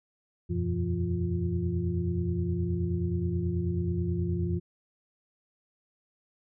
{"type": "tone cluster", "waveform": "sine", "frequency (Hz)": [82.1, 91.5, 120.4, 171.4, 350.6], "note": ["E2", "F#2", "B2", "F3", "F4"], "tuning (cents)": [-6, -19, -44, -32, 7], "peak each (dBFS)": [-36, -30, -37, -31, -35], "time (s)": [0.49, 4.6], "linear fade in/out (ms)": 20, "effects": []}